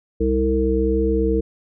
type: harmonic tone with a mistuned harmonic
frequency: 64.8 Hz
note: C2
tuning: 16 cents flat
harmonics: 1 / 3 / 5 / 7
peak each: -21 / -25 / -22 / -20 dBFS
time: 0.2-1.41 s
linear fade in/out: 10 ms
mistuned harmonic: 3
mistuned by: +16 cents
effects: none